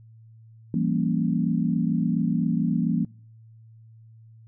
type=chord; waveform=sine; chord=E diminished seventh; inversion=none; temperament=equal with one note detuned; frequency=168.76 / 196 / 233.1 / 277.2 Hz; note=E3 / G3 / Bb3 / Db4; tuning=+41 / 0 / 0 / 0 cents; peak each=-25 / -28 / -25 / -30 dBFS; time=0.74-3.05 s; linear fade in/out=2 ms; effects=noise-tail reverb RT60 0.5 s tail -24 dB re dry + added 112 Hz sine -47 dBFS peak until 4.47 s